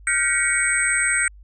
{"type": "tone cluster", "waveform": "sine", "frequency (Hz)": [1405, 1551, 1921, 2231, 8230], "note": ["F6", "G6", "B6", "C#7", "C9"], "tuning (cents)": [10, -19, -48, 11, -30], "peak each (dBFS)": [-27, -26, -24, -23, -22], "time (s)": [0.07, 1.28], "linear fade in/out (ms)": 2, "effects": ["added 50 Hz sine -42 dBFS peak until 1.43 s"]}